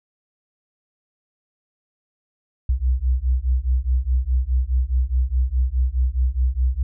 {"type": "beating tone pair", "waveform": "sine", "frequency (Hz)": [61.1, 65.9], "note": ["B1", "C2"], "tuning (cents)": [-18, 13], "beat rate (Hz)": 4.8, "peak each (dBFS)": [-19, -19], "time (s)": [2.69, 6.83], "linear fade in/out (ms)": 5, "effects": ["tanh soft clip ceiling -11 dBFS"]}